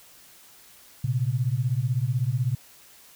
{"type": "beating tone pair", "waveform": "sine", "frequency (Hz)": [116.8, 132.8], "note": ["A#2", "C3"], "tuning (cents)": [4, 26], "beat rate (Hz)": 16, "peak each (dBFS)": -25, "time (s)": [1.04, 2.55], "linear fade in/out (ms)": 5, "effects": ["white hiss -52 dBFS RMS until 3.15 s"]}